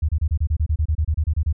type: tone bursts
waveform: sine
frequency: 77.4 Hz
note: D#2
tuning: 9 cents flat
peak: -16 dBFS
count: 16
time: 0.02-1.528 s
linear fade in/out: 10 ms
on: 68 ms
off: 28 ms
effects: none